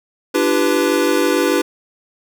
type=chord; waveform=square; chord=G dominant seventh; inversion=second; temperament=equal with one note detuned; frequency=293.7 / 340.3 / 392 / 493.9 Hz; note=D4 / F4 / G4 / B4; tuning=0 / -45 / 0 / 0 cents; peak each=-20 dBFS; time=0.34-1.62 s; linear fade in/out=10 ms; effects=none